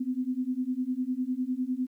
sine beating tone pair, 249.3 / 259.2 Hz, B3 / C4, +16 / -16 cents, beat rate 9.9 Hz, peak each -31 / -30 dBFS, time 0-1.87 s, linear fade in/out 10 ms, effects 11-bit

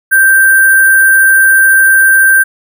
sine tone with sample-and-hold, 1568 Hz, G6, in tune, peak -3 dBFS, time 0.11-2.44 s, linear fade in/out 20 ms, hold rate 11025 Hz, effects none

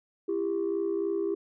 sine tone pair together, 335.2 / 398.6 Hz, E4 / G4, +29 / +29 cents, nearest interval minor third, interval 300 cents, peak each -29 / -27 dBFS, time 0.28-1.35 s, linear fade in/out 10 ms, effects tanh soft clip ceiling -22 dBFS

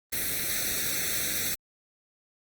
white noise with comb filter, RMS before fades -29 dBFS, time 0.12-1.55 s, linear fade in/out 10 ms, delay 0.5 ms, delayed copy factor +0.95, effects Opus 32 kbps

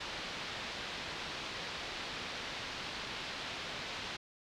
white low-pass noise, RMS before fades -42 dBFS, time 0-4.17 s, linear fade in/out 10 ms, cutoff 4300 Hz, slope 24 dB/octave, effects none

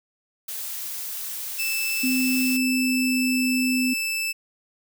blue noise, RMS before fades -32 dBFS, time 0.48-2.57 s, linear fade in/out 5 ms
sawtooth tone, 2637 Hz, E7, in tune, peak -21 dBFS, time 1.58-4.33 s, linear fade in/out 20 ms
sine tone with pitch glide, 257.5 to 255 Hz, C4 to C4, -28 to -44 cents, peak -21 dBFS, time 2.03-3.94 s, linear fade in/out 10 ms, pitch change -16 cents, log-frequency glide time 2.43-3.34 s
effects none

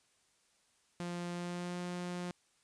sawtooth tone with pitch glide, 174.61 to 177.46 Hz, F3 to F3, 0 to +28 cents, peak -34 dBFS, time 1-2.31 s, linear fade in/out 0 ms, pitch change +28 cents, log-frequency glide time 1.32-1.79 s, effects white hiss -72 dBFS RMS until 2.63 s + resampled to 22050 Hz

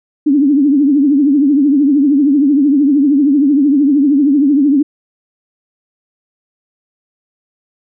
sine tone with vibrato, 283.7 Hz, C#4, 40 cents sharp, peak -7 dBFS, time 0.26-4.83 s, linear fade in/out 10 ms, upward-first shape triangle, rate 13 Hz, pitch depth 150 cents each way, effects none

